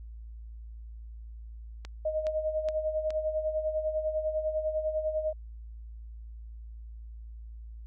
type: click train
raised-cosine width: 0.2 ms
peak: -25 dBFS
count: 4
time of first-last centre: 1.85-3.105 s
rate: 2.39 Hz
type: tone with tremolo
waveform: sine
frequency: 622.3 Hz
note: D#5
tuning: in tune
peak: -25 dBFS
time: 2.05-5.33 s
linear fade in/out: 5 ms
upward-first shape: sine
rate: 10 Hz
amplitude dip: 65%
effects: added 56 Hz sine -41 dBFS peak until 7.86 s